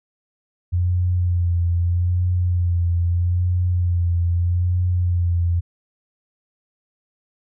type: tone with vibrato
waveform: sine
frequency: 87.9 Hz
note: F2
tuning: 12 cents sharp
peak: -16 dBFS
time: 0.72-5.61 s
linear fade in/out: 20 ms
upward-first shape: sine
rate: 0.79 Hz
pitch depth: 36 cents each way
effects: none